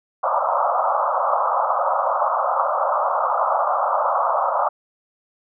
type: band-pass noise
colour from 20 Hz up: white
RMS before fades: -20 dBFS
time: 0.23-4.69 s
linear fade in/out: 10 ms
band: 540 to 1300 Hz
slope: 96 dB/octave
effects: none